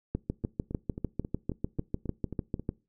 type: two click trains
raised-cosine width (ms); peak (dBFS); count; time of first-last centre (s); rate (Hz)
3; -24 / -16; 9 / 18; 0.44-2.596 / 0.15-2.691; 3.71 / 6.69
effects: noise-tail reverb RT60 0.3 s tail -23 dB re dry